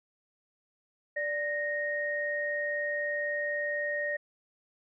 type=tone pair together; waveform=sine; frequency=587.3 / 1862 Hz; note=D5 / A#6; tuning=0 / -2 cents; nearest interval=octave + minor sixth; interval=1998 cents; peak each=-33 / -31 dBFS; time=1.16-4.17 s; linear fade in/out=10 ms; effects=none